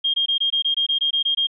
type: tone bursts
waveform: sine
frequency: 3224 Hz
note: G7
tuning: 48 cents sharp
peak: -17 dBFS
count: 12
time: 0.04-1.471 s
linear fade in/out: 10 ms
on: 100 ms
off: 21 ms
effects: none